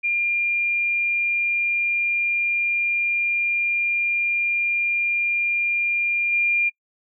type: tone with level steps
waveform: sine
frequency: 2400 Hz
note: D7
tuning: 37 cents sharp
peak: -19 / -17 dBFS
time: 0.03-6.7 s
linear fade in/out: 20 ms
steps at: 6.32 s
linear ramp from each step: 10 ms
effects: noise-tail reverb RT60 0.1 s tail -23 dB re dry